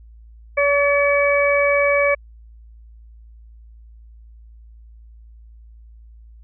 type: harmonic tone with a mistuned harmonic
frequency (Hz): 569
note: C#5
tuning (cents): +45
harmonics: 1 / 2 / 3 / 4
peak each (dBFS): -16 / -24 / -26 / -19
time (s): 0.57-2.15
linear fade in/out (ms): 10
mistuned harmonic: 3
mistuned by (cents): +19
effects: added 56 Hz sine -41 dBFS peak until 6.43 s